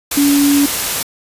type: tone in noise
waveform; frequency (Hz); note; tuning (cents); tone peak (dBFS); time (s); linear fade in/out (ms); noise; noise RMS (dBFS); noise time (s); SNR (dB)
sine; 284.6; C#4; +46; -9; 0.17-0.66; 5; white; -18; 0.11-1.03; +6
effects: resampled to 32000 Hz